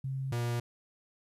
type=tone pair in turn; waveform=sine / 45% pulse; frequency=133.9 / 119.28 Hz; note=C3 / A#2; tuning=+40 / +40 cents; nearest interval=major second; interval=200 cents; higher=first; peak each=-32 / -30 dBFS; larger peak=second; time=0.04-0.32 / 0.32-0.6 s; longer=neither; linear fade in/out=5 ms; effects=resampled to 32000 Hz + 12-bit